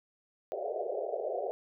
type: band-pass noise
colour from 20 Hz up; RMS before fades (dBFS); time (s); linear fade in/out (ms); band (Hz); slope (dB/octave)
white; -35; 0.52-1.51; 0; 380 to 720; 96
effects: none